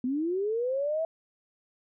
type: linear sweep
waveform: sine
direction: up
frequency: 242.3 to 659.3 Hz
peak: -26 dBFS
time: 0.04-1.05 s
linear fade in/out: 2 ms
effects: none